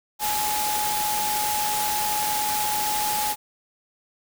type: tone in noise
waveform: sine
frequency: 844 Hz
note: G#5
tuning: 28 cents sharp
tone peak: -25 dBFS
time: 0.19-3.36 s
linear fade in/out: 50 ms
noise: white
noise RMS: -27 dBFS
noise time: 0.19-3.36 s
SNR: -1 dB
effects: none